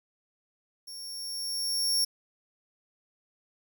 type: tone with level ramp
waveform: sawtooth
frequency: 5500 Hz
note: F8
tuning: 27 cents flat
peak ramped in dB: -38 to -20 dBFS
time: 0.87-2.05 s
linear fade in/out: 10 ms
effects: 10-bit